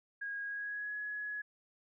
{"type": "tone with pitch glide", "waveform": "sine", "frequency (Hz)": [1639, 1685.1], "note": ["G#6", "G#6"], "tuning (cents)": [-23, 25], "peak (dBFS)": -37, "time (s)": [0.21, 1.42], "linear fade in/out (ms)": 10, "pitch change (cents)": 48, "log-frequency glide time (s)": [0.43, 0.95], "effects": []}